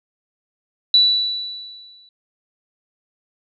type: tone with exponential decay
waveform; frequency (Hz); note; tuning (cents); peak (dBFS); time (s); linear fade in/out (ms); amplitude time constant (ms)
sine; 3951; B7; 0; -8; 0.94-2.09; 2; 250
effects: none